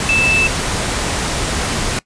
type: tone in noise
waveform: sine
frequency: 2637 Hz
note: E7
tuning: in tune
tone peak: -12 dBFS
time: 0.09-0.47 s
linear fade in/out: 2 ms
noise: pink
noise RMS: -19 dBFS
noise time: 0-1.99 s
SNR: +4 dB
effects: noise-tail reverb RT60 0.1 s tail -20 dB re dry + resampled to 22050 Hz